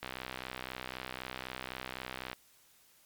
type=click train; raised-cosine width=0.3 ms; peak=-22 dBFS; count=148; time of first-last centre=0.03-2.33 s; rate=63.9 Hz; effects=white hiss -64 dBFS RMS until 3.05 s + MP3 96 kbps